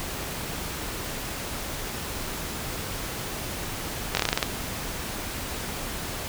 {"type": "slowing click train", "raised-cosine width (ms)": 0.2, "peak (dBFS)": -4, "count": 9, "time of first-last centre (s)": [4.15, 4.428], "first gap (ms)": 21, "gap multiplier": 1.14, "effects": ["pink hiss -33 dBFS RMS until 6.28 s"]}